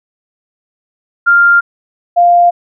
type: tone pair in turn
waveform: sine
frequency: 1396.9 / 698.5 Hz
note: F6 / F5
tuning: 0 / 0 cents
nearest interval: octave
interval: 1200 cents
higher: first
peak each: -4 dBFS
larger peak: neither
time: 1.26-1.61 / 2.16-2.51 s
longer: neither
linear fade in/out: 20 ms
effects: none